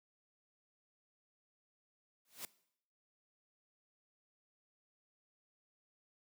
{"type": "noise with exponential growth", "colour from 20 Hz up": "white", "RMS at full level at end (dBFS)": -41, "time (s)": [2.25, 2.45], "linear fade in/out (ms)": 1, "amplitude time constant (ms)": 42, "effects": ["noise-tail reverb RT60 0.7 s tail -20 dB re dry", "high-pass 150 Hz 12 dB/octave"]}